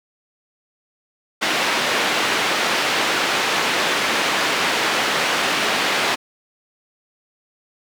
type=band-pass noise; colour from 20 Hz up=white; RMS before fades=-20 dBFS; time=1.41-6.16 s; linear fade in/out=20 ms; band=240 to 2900 Hz; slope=12 dB/octave; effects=none